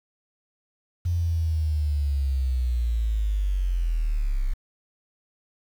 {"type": "linear sweep", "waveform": "sine", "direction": "down", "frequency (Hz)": [87.6, 31.07], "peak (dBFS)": -21, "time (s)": [1.05, 4.54], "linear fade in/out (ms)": 10, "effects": ["8-bit"]}